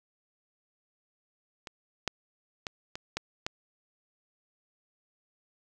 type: clicks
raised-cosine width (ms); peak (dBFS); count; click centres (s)
0.2; -23 / -11 / -17 / -20 / -14 / -14; 6; 1.672 / 2.077 / 2.668 / 2.955 / 3.17 / 3.465
effects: none